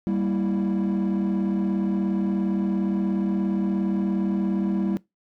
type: chord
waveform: triangle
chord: E diminished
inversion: first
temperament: equal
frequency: 196 / 233.1 / 329.6 Hz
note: G3 / Bb3 / E4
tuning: 0 / 0 / 0 cents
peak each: -20 / -26 / -25 dBFS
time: 0.07-4.97 s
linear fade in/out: 0 ms
effects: noise-tail reverb RT60 0.2 s tail -23 dB re dry + tanh soft clip ceiling -16 dBFS